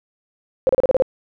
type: tone bursts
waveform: sine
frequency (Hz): 523.3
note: C5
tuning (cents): 0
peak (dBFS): -11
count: 7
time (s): 0.67-1.022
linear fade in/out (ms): 0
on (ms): 22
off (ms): 33
effects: none